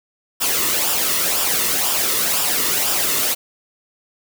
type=noise with flanger; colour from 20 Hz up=white; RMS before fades=-19 dBFS; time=0.4-3.35 s; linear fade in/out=20 ms; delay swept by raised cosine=0.47 to 1.3 ms; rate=2 Hz; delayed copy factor=-0.55; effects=none